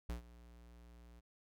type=tone with ADSR envelope; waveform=square; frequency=59.1 Hz; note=A#1; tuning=24 cents sharp; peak=-38 dBFS; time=0.09-1.21 s; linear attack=4 ms; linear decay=120 ms; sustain=-19 dB; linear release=23 ms; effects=none